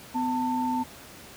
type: tone pair together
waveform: sine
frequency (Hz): 251.9 / 893.8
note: B3 / A5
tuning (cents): +34 / +27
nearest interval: octave + minor seventh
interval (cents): 2193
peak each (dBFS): -27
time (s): 0.14-0.84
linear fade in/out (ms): 20
effects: pink hiss -46 dBFS RMS until 1.36 s + high-pass 80 Hz 12 dB/octave